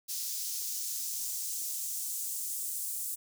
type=noise with high-pass filter sweep; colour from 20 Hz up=white; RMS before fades=-36 dBFS; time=0.08-3.16 s; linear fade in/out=20 ms; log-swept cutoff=5200 to 8500 Hz; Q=1.5; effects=none